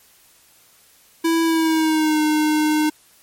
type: tone with pitch glide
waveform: square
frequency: 329.6 to 305.8 Hz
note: E4 to D#4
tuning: 0 to -30 cents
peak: -16 dBFS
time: 1.24-2.9 s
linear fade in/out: 10 ms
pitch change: -130 cents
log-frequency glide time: 1.43-2.2 s
effects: white hiss -53 dBFS RMS until 3.22 s + MP3 64 kbps